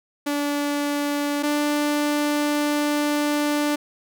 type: tone pair in turn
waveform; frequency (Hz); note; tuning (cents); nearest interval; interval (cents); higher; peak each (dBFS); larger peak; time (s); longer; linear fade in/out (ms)
sawtooth; 289.3 / 294.5; D4 / D4; -26 / +5; unison; 31; second; -18 / -16; second; 0.26-1.43 / 1.43-3.76; second; 10
effects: none

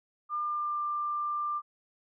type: tone with pitch glide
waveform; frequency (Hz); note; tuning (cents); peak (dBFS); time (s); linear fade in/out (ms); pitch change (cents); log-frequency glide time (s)
sine; 1201 to 1188.6; D6 to D6; +38 to +20; -29; 0.29-1.62; 50; -18; 0.43-0.82
effects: none

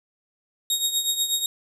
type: tone with tremolo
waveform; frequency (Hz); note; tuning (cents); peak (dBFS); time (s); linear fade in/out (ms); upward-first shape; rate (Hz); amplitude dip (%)
20% pulse; 3750; A#7; +10; -13; 0.7-1.46; 2; triangle; 8.2; 75
effects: 9-bit

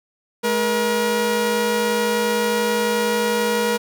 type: tone pair together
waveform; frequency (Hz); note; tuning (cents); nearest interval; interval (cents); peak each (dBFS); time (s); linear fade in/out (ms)
sawtooth; 212.8 / 477; G#3 / A#4; +42 / +40; octave + major second; 1398; -20 / -15; 0.43-3.78; 20
effects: none

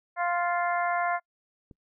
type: harmonic tone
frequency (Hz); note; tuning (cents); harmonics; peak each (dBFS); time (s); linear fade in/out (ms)
349.2; F4; 0; 2 / 3 / 4 / 5 / 6; -27 / -31 / -33 / -35 / -37; 0.16-1.2; 50
type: click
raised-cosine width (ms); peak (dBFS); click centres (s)
3; -35; 1.712
effects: noise-tail reverb RT60 0.1 s tail -26 dB re dry

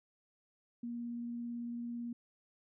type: tone with vibrato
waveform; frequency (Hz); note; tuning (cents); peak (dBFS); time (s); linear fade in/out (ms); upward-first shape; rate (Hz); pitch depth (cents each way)
sine; 237.2; A#3; +30; -38; 0.83-2.13; 5; triangle; 18; 10
effects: none

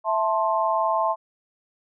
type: chord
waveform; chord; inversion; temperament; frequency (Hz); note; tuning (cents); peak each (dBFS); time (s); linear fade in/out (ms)
sine; A minor; second; equal with one note detuned; 659.3 / 880 / 1055; E5 / A5 / C6; 0 / 0 / +14; -24 / -24 / -24; 0.04-1.16; 50
effects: none

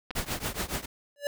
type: clicks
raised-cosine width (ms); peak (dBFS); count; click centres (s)
0.3; -20; 2; 0.107 / 0.111
type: noise with tremolo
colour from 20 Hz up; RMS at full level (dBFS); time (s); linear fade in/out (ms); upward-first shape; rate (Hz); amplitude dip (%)
pink; -29; 0.15-0.86; 10; triangle; 7.1; 95
type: tone with exponential growth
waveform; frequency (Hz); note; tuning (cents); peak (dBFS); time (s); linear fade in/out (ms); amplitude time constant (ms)
square; 575; D5; -37; -25; 1.16-1.27; 1; 22
effects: none

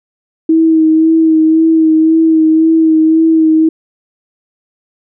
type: tone with vibrato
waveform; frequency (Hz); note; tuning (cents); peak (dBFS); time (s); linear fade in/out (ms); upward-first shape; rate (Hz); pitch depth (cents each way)
sine; 320; D#4; +49; -5; 0.49-3.69; 5; sine; 1.9; 24
effects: none

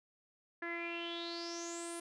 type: tone with low-pass filter sweep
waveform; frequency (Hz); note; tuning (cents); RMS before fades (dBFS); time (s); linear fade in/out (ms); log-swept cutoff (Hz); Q
sawtooth; 340; F4; -46; -42; 0.62-2; 5; 1800 to 10000; 9.4
effects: none

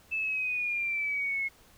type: exponential sweep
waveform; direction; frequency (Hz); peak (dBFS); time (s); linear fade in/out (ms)
sine; down; 2637 to 2166; -28; 0.11-1.49; 20
effects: pink hiss -59 dBFS RMS until 1.77 s

